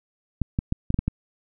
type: clicks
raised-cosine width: 5 ms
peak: -10 dBFS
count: 7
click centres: 0.417 / 0.589 / 0.724 / 0.904 / 0.943 / 0.99 / 1.08 s
effects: none